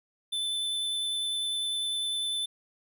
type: tone with vibrato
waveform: square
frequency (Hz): 3520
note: A7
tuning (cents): 0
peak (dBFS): -29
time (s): 0.32-2.46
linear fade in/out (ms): 10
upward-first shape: triangle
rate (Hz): 10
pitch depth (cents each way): 11
effects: none